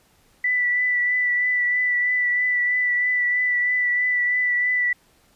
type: tone with vibrato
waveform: sine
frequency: 1975.5 Hz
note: B6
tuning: in tune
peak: -18 dBFS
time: 0.44-4.93 s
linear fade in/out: 5 ms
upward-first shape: triangle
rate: 3.1 Hz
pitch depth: 22 cents each way
effects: pink hiss -59 dBFS RMS until 5.35 s + resampled to 32000 Hz